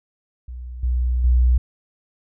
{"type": "tone with level steps", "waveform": "sine", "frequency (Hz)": 61.6, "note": "B1", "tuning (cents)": -4, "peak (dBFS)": [-30, -17, -12], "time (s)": [0.48, 1.58], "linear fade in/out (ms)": 5, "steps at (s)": [0.83, 1.24], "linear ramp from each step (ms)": 5, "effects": []}